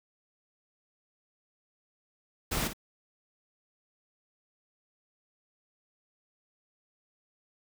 pink noise with echo, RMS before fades -31 dBFS, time 2.51-2.68 s, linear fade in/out 10 ms, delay 54 ms, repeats 1, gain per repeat -9 dB, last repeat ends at 2.734 s, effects none

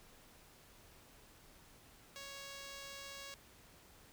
5% pulse tone, 554.4 Hz, C#5, in tune, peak -36 dBFS, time 2.16-3.34 s, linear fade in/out 0 ms, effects pink hiss -62 dBFS RMS until 4.12 s

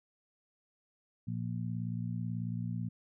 harmonic tone, 58.27 Hz, A#1, in tune, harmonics 2 / 3 / 4, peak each -36 / -38 / -42 dBFS, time 1.27-2.89 s, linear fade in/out 10 ms, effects none

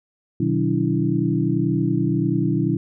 sine tone cluster, 124.8 / 153.9 / 185.6 / 287.8 / 329.6 Hz, B2 / D#3 / F#3 / D4 / E4, +19 / -19 / +6 / -35 / 0 cents, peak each -24 dBFS, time 0.4-2.77 s, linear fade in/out 5 ms, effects none

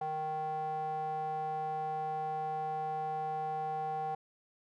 square tone with band-pass filter, 155.56 Hz, D#3, in tune, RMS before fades -36 dBFS, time 0.01-4.15 s, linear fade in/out 5 ms, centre 730 Hz, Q 7.6, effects none

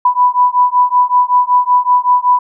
sine beating tone pair, 987.8 / 993.1 Hz, B5 / B5, 0 / +9 cents, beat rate 5.3 Hz, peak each -11 dBFS, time 0.05-2.39 s, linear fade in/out 5 ms, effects none

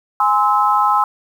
sine chord, Ab augmented, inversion none, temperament just, 830.6 / 1038.3 / 1297.8 Hz, Ab5 / C6 / E6, 0 / -14 / -27 cents, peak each -16 dBFS, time 0.2-1.04 s, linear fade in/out 2 ms, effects 7-bit

